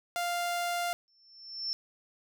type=tone; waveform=sawtooth; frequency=698 Hz; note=F5; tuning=1 cent flat; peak=-26 dBFS; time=0.16-0.93 s; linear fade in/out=0 ms
type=tone with exponential growth; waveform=sine; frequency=5370 Hz; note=E8; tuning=31 cents sharp; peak=-28 dBFS; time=1.08-1.73 s; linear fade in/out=0 ms; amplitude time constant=140 ms
effects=none